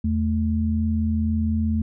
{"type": "tone pair together", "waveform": "sine", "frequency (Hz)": [81.9, 219.5], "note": ["E2", "A3"], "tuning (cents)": [-11, -4], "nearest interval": "octave + perfect fourth", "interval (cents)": 1707, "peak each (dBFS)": -22, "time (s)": [0.04, 1.82], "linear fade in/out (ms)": 5, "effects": []}